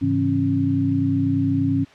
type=tone cluster; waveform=sine; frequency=103.6 / 135.3 / 163.9 / 273.5 Hz; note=G#2 / C#3 / E3 / C#4; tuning=-4 / -42 / -10 / -23 cents; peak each=-24 / -27 / -27 / -19 dBFS; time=0.01-1.85 s; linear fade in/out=20 ms; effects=white hiss -48 dBFS RMS until 1.94 s + low-pass 3000 Hz 12 dB/octave